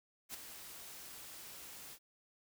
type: noise with ADSR envelope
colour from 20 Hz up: white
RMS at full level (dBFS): -42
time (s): 0.29-1.99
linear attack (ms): 52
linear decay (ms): 7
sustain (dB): -9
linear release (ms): 64
effects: none